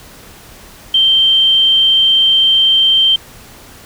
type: tone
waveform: sine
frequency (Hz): 3136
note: G7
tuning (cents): 0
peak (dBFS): -7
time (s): 0.94-3.16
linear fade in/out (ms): 5
effects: pink hiss -38 dBFS RMS until 3.85 s